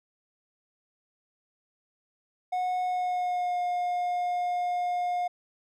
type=tone with pitch glide; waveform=triangle; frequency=730 to 713.3 Hz; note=F#5 to F5; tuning=-24 to +36 cents; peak=-24 dBFS; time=2.52-5.28 s; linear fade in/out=10 ms; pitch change=-40 cents; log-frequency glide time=2.83-3.6 s; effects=none